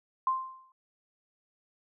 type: tone with exponential decay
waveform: sine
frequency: 1046.5 Hz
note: C6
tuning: in tune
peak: -22 dBFS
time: 0.27-0.72 s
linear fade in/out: 2 ms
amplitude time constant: 96 ms
effects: none